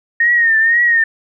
sine tone with vibrato, 1845 Hz, A#6, 18 cents flat, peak -9 dBFS, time 0.2-1.04 s, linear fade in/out 5 ms, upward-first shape triangle, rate 2 Hz, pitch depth 82 cents each way, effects none

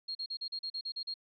sine tone bursts, 4254 Hz, C8, 28 cents sharp, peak -35 dBFS, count 10, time 0.08-1.141 s, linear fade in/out 10 ms, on 71 ms, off 39 ms, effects none

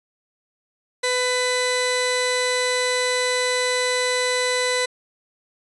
sawtooth tone pair together, 500 / 2000 Hz, B4 / B6, +21 / +21 cents, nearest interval 2 octaves, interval 2400 cents, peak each -18 dBFS, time 1.03-4.86 s, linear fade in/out 10 ms, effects resampled to 24000 Hz

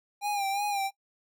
square tone with vibrato, 804 Hz, G5, 44 cents sharp, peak -28 dBFS, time 0.21-0.91 s, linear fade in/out 50 ms, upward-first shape sine, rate 2.8 Hz, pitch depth 54 cents each way, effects noise-tail reverb RT60 0.1 s tail -20 dB re dry

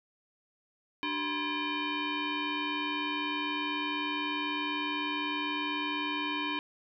sine tone with frequency modulation, 1046.5 Hz, C6, in tune, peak -30 dBFS, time 1.03-6.59 s, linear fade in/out 0 ms, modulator 671 Hz, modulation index 3.4, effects none

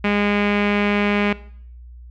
sawtooth tone with low-pass filter, 205 Hz, G#3, 22 cents flat, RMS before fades -19 dBFS, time 0.04-1.33 s, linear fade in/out 5 ms, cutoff 2400 Hz, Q 3.4, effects noise-tail reverb RT60 0.6 s tail -19 dB re dry + added 60 Hz sine -37 dBFS peak until 2.1 s

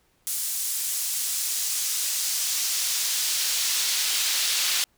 brown noise with high-pass filter sweep, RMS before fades -26 dBFS, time 0.27-4.84 s, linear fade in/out 0 ms, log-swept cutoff 8600 to 3800 Hz, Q 0.96, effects pink hiss -66 dBFS RMS until 4.97 s

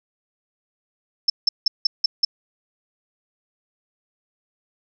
sine tone bursts, 5290 Hz, E8, 5 cents sharp, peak -13 dBFS, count 6, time 1.28-2.25 s, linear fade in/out 5 ms, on 20 ms, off 170 ms, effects none

